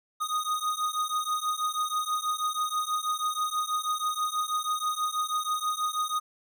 square beating tone pair, 1238 / 1244.2 Hz, D#6 / D#6, -9 / 0 cents, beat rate 6.2 Hz, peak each -31 dBFS, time 0.2-6.2 s, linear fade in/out 20 ms, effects none

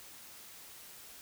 silence, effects white hiss -52 dBFS RMS until 1.21 s

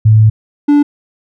sine / triangle tone pair in turn, 109 / 291 Hz, A2 / D4, -16 / -16 cents, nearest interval octave + perfect fourth, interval 1700 cents, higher second, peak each -3 dBFS, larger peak neither, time 0.05-0.3 / 0.68-0.83 s, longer first, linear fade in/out 10 ms, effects none

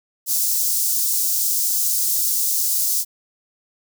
white high-pass noise, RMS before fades -20 dBFS, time 0.26-3.05 s, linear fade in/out 50 ms, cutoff 5300 Hz, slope 24 dB/octave, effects none

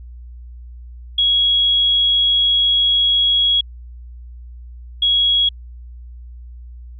sine tone bursts at uneven times, 3322 Hz, G#7, in tune, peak -12 dBFS, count 2, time 1.18-3.61 / 5.02-5.49 s, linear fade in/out 5 ms, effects added 60 Hz sine -33 dBFS peak until 6.99 s

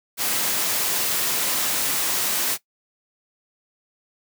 white noise, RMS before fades -23 dBFS, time 0.17-2.58 s, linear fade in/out 50 ms, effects noise-tail reverb RT60 0.1 s tail -18 dB re dry + high-pass 150 Hz 12 dB/octave

